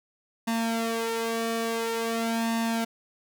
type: tone with flanger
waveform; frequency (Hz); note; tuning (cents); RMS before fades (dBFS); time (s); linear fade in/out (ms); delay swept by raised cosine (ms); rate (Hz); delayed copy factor
sawtooth; 228.2; A#3; -37; -28; 0.47-2.85; 10; 1.1 to 2.7; 0.48; +0.75
effects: none